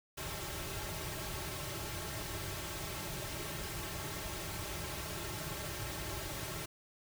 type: noise with comb filter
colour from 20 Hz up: pink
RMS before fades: -41 dBFS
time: 0.17-6.66 s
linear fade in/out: 10 ms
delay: 4.1 ms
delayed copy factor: -0.9
effects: none